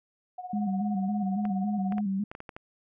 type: tone with tremolo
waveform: sine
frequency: 729 Hz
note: F#5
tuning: 26 cents flat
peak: -33 dBFS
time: 0.38-2.01 s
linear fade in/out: 5 ms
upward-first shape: sine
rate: 17 Hz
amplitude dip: 75%
type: tone with vibrato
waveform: sine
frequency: 200.7 Hz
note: G3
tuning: 41 cents sharp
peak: -26 dBFS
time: 0.53-2.24 s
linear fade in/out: 5 ms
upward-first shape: square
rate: 3.6 Hz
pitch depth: 63 cents each way
type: clicks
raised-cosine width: 0.5 ms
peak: -25 dBFS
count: 8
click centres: 1.453 / 1.923 / 1.982 / 2.315 / 2.351 / 2.404 / 2.492 / 2.565 s
effects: none